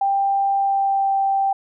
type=tone with pitch glide; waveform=sine; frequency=790 to 783.2 Hz; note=G5 to G5; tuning=+13 to -2 cents; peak=-16 dBFS; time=0.01-1.53 s; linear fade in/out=5 ms; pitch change=-15 cents; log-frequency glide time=0.55-1.14 s; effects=none